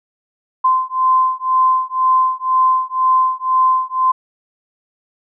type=beating tone pair; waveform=sine; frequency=1034 / 1036 Hz; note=C6 / C6; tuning=-21 / -17 cents; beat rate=2 Hz; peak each=-15 dBFS; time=0.64-4.12 s; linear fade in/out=10 ms; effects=none